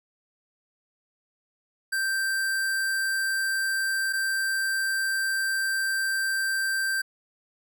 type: tone pair in turn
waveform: square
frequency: 1568 / 1568 Hz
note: G6 / G6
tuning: 0 / 0 cents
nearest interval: unison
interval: 0 cents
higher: neither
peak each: -25 dBFS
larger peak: neither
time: 1.92-4.13 / 4.13-7.02 s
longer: second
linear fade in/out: 10 ms
effects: none